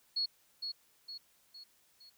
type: tone with echo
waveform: sine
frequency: 4342 Hz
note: C#8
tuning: 37 cents flat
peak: -30 dBFS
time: 0.16-0.26 s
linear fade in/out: 10 ms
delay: 460 ms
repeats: 4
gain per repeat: -6 dB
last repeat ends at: 2.1 s
effects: white hiss -69 dBFS RMS until 2.17 s